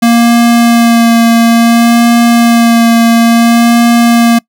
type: tone with vibrato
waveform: square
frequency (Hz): 233.1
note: A#3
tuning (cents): 0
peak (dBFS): -4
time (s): 0.02-4.39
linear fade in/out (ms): 10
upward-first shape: sine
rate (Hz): 0.58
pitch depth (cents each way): 16
effects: noise-tail reverb RT60 0.1 s tail -24 dB re dry